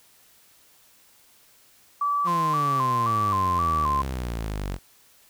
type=tone with vibrato; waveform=sine; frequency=1097 Hz; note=C#6; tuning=18 cents flat; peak=-21 dBFS; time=2.01-4.02 s; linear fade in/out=5 ms; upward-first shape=square; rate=1.9 Hz; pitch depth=87 cents each way
type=exponential sweep; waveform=sawtooth; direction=down; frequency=178.9 to 45.14 Hz; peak=-24 dBFS; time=2.24-4.79 s; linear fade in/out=50 ms
effects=white hiss -57 dBFS RMS until 5.29 s